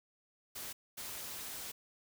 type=noise bursts at uneven times; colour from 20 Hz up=white; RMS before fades=-44 dBFS; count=2; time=0.55-0.73 / 0.97-1.72 s; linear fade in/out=10 ms; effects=none